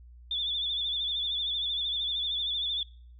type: tone with vibrato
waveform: sine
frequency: 3500 Hz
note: A7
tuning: 10 cents flat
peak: -28 dBFS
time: 0.31-2.83 s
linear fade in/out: 2 ms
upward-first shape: sine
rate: 13 Hz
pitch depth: 65 cents each way
effects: noise-tail reverb RT60 0.6 s tail -25 dB re dry + added 60 Hz sine -48 dBFS peak until 3.19 s